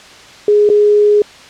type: tone with dropouts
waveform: sine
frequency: 416.1 Hz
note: G#4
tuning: 3 cents sharp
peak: -6 dBFS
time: 0.48-1.22 s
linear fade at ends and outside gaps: 2 ms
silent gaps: 0.691-0.699 s
effects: white hiss -37 dBFS RMS until 1.49 s + low-pass 5000 Hz 12 dB/octave